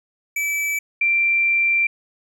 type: tone pair in turn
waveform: square / sine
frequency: 2307 / 2358 Hz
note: D7 / D7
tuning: -31 / +6 cents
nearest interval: unison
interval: 37 cents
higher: second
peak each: -21 / -15 dBFS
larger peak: second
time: 0.36-0.79 / 1.01-1.87 s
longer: second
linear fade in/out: 5 ms
effects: none